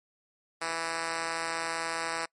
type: tone with high-pass filter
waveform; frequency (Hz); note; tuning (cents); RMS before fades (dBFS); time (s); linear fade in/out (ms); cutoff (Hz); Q
5% pulse; 164.81; E3; 0; -33; 0.61-2.26; 10; 420; 0.51
effects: noise-tail reverb RT60 0.1 s tail -26 dB re dry + MP3 48 kbps